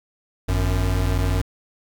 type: tone pair together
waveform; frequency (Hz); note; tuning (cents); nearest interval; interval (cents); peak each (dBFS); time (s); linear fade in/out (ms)
square; 50.52 / 92.5; G#1 / F#2; -47 / 0; minor seventh; 1047; -22; 0.48-1.42; 10
effects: 9-bit